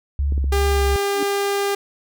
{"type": "tone with vibrato", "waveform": "sine", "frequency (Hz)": 69.3, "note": "C#2", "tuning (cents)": 0, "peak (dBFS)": -17, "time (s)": [0.19, 0.96], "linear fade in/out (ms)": 0, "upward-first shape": "sine", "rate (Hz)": 2.6, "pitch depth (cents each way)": 37}
{"type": "clicks", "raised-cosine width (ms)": 3, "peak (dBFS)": -19, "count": 3, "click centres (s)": [0.323, 0.379, 0.442]}
{"type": "tone", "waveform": "sawtooth", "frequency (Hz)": 400.8, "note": "G4", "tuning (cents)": 38, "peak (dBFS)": -15, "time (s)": [0.52, 1.75], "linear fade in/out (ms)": 5}
{"type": "tone with exponential growth", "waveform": "sine", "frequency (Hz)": 293.7, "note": "D4", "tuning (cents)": 0, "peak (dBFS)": -20, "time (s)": [1.09, 1.23], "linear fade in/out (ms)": 2, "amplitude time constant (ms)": 30}
{"effects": []}